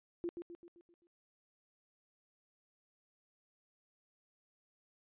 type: tone with echo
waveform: sine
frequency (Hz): 344.4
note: F4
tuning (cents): -24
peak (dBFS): -35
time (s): 0.24-0.29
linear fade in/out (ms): 0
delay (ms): 130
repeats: 6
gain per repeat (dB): -6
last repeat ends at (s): 1.07
effects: resampled to 8000 Hz